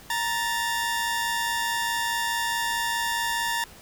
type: tone pair together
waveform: sawtooth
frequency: 932.3 / 1759.9 Hz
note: A#5 / A6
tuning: 0 / 0 cents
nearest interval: major seventh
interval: 1100 cents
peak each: -23 / -25 dBFS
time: 0.1-3.64 s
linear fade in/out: 2 ms
effects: pink hiss -48 dBFS RMS until 3.81 s